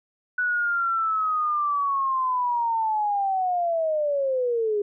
sine linear sweep, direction down, 1485 to 403.8 Hz, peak -21 dBFS, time 0.38-4.82 s, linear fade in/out 5 ms, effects none

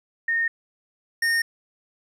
sine / square tone pair in turn, 1838 / 1838 Hz, A#6 / A#6, -25 / -25 cents, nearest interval unison, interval 0 cents, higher neither, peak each -20 dBFS, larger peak neither, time 0.28-0.48 / 1.22-1.42 s, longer neither, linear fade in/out 5 ms, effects low-pass 11000 Hz 12 dB/octave + 10-bit

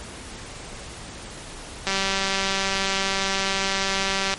click train, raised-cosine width 0.2 ms, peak -6 dBFS, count 480, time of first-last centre 1.87-4.339 s, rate 194 Hz, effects pink hiss -38 dBFS RMS until 4.38 s + MP3 48 kbps

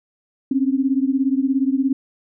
sine beating tone pair, 262.2 / 279.2 Hz, C4 / C#4, +4 / +13 cents, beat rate 17 Hz, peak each -18 / -20 dBFS, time 0.51-1.93 s, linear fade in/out 5 ms, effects none

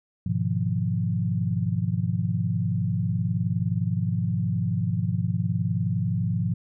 sine chord, F half-diminished seventh, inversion first, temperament equal, 103.83 / 123.47 / 155.56 / 174.61 Hz, Ab2 / Cb3 / Eb3 / F3, 0 / 0 / 0 / 0 cents, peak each -27 / -28 / -31 / -27 dBFS, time 0.26-6.54 s, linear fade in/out 5 ms, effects none

